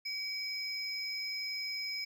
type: tone pair together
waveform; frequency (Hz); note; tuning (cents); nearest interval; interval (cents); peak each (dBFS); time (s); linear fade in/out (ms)
triangle; 2275 / 5107; C#7 / D#8; +44 / +44; octave + major second; 1400; -38 / -36; 0.05-2.05; 10
effects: none